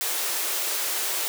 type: high-pass noise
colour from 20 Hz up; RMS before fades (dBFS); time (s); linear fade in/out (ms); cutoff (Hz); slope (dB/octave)
white; -27; 0.01-1.28; 0; 320; 96
effects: none